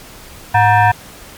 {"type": "tone with frequency modulation", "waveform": "sine", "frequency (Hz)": 106.4, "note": "G#2", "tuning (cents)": 42, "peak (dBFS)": -7, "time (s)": [0.54, 0.92], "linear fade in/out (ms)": 10, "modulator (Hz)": 836, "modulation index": 1.7, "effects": ["pink hiss -37 dBFS RMS until 1.37 s", "MP3 96 kbps"]}